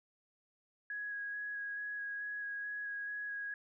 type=tone with vibrato; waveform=sine; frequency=1661.2 Hz; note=G#6; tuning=in tune; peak=-38 dBFS; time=0.9-3.54 s; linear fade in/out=2 ms; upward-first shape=square; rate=2.3 Hz; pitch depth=10 cents each way; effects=none